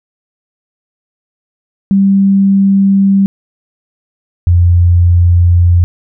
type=tone pair in turn; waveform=sine; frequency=196 / 87.31 Hz; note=G3 / F2; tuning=0 / 0 cents; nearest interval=octave + major second; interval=1400 cents; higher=first; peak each=-5 / -4 dBFS; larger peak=second; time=1.91-3.26 / 4.47-5.84 s; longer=second; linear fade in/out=0 ms; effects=none